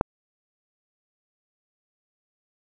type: click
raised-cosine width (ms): 1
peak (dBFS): -5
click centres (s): 0.011
effects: none